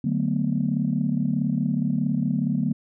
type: chord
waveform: sine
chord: B minor seventh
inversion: first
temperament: just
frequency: 148.16 / 185.21 / 222.2 / 246.9 Hz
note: D3 / F#3 / A3 / B3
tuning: +16 / +2 / +17 / 0 cents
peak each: -26 dBFS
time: 0.04-2.73 s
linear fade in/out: 5 ms
effects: tanh soft clip ceiling -11 dBFS